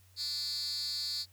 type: tone with high-pass filter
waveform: 10% pulse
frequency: 293.7 Hz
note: D4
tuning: in tune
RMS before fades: -36 dBFS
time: 0.16-1.26 s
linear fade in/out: 50 ms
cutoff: 4500 Hz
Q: 8.6
effects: added 92 Hz sine -60 dBFS peak until 1.32 s + white hiss -66 dBFS RMS until 1.32 s